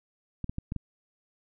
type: clicks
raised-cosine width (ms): 5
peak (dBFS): -20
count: 5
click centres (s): 0.443 / 0.495 / 0.584 / 0.721 / 0.763
effects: none